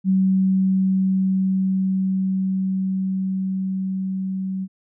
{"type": "tone with level ramp", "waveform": "sine", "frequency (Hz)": 189.8, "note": "F#3", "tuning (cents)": 44, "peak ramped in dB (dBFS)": [-14, -23], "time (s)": [0.04, 4.68], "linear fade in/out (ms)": 50, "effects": []}